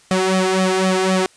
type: tone with flanger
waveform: sawtooth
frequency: 187.6 Hz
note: F#3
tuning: 24 cents sharp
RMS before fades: -17 dBFS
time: 0.11-1.26 s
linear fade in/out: 0 ms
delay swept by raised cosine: 1.6 to 2.55 ms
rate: 3.9 Hz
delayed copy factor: +0.95
effects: white hiss -51 dBFS RMS until 1.36 s + resampled to 22050 Hz